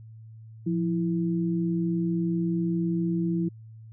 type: tone pair together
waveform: sine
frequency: 173.89 / 329.6 Hz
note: F3 / E4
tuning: -7 / 0 cents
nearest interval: major seventh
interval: 1107 cents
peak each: -25 / -28 dBFS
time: 0.66-3.49 s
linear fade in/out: 10 ms
effects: added 111 Hz sine -43 dBFS peak until 3.92 s